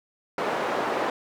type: band-pass noise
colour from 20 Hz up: white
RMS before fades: -27 dBFS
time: 0.38-1.1 s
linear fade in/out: 2 ms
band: 320 to 970 Hz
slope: 12 dB/octave
effects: none